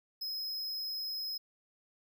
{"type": "tone", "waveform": "square", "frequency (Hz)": 5110, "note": "D#8", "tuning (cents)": 45, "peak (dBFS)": -36, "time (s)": [0.21, 1.38], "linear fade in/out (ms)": 10, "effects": []}